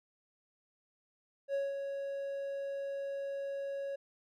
triangle tone with ADSR envelope, 554.4 Hz, C#5, in tune, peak -28 dBFS, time 1.48-3.96 s, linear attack 61 ms, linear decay 190 ms, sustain -6 dB, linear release 9 ms, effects none

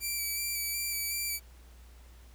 5% pulse tone with vibrato, 2325 Hz, D7, 18 cents flat, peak -22 dBFS, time 0-1.4 s, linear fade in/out 50 ms, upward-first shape square, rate 2.7 Hz, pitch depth 18 cents each way, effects added 60 Hz sine -51 dBFS peak until 2.34 s + pink hiss -61 dBFS RMS until 2.34 s

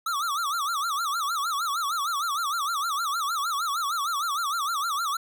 square tone with vibrato, 1244 Hz, D#6, 1 cent flat, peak -26 dBFS, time 0.06-5.17 s, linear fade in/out 5 ms, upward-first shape sine, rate 6.5 Hz, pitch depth 200 cents each way, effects none

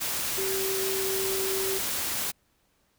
sine tone in noise, 385.1 Hz, G4, 31 cents flat, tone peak -29 dBFS, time 0.37-1.79 s, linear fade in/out 20 ms, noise white, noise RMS -30 dBFS, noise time 0-2.32 s, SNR -2 dB, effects pink hiss -69 dBFS RMS until 2.98 s

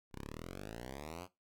5% pulse exponential sweep, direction up, 30.88 to 94.2 Hz, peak -33 dBFS, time 0.11-1.28 s, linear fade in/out 50 ms, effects noise-tail reverb RT60 0.2 s tail -18 dB re dry

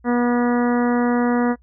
harmonic tone, 242 Hz, B3, 35 cents flat, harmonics 1 / 2 / 3 / 4 / 5 / 6 / 7 / 8, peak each -17 / -23 / -27 / -29 / -31 / -33 / -34 / -35 dBFS, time 0.04-1.56 s, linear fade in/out 50 ms, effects noise-tail reverb RT60 0.1 s tail -24 dB re dry + added 60 Hz sine -50 dBFS peak until 1.62 s

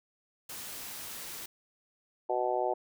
white noise, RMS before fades -42 dBFS, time 0.49-1.46 s, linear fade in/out 5 ms
harmonic tone, 124.1 Hz, B2, 9 cents sharp, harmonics 3 / 4 / 5 / 6 / 7, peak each -34 / -35 / -33 / -33 / -35 dBFS, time 2.29-2.74 s, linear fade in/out 10 ms
effects none

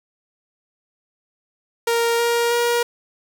sawtooth tone with pitch steps, 466.2 / 470.8 / 475.4 Hz, A#4 / A#4 / A#4, 0 / +17 / +34 cents, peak -13 dBFS, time 1.87-2.83 s, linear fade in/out 5 ms, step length 320 ms, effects none

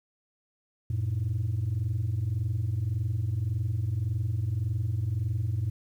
sine tone pair together, 92.5 / 114.26 Hz, F#2 / A#2, 0 / -34 cents, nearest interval major third, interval 366 cents, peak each -28 / -26 dBFS, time 0.9-5.7 s, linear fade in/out 5 ms, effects tanh soft clip ceiling -23 dBFS + 10-bit

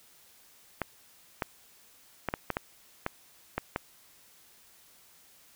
clicks, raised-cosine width 0.5 ms, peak -14 dBFS, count 9, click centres 0.817 / 1.422 / 2.287 / 2.339 / 2.503 / 2.569 / 3.064 / 3.58 / 3.761 s, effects white hiss -59 dBFS RMS until 5.55 s

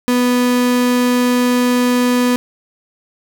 35% pulse tone, 246.9 Hz, B3, in tune, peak -10 dBFS, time 0.08-2.36 s, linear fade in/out 0 ms, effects none

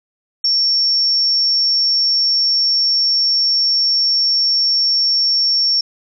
sine tone, 5470 Hz, F8, 37 cents flat, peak -12 dBFS, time 0.44-5.81 s, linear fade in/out 5 ms, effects none

